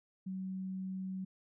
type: tone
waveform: sine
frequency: 188.6 Hz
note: F#3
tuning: 33 cents sharp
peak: -37 dBFS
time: 0.26-1.25 s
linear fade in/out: 10 ms
effects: none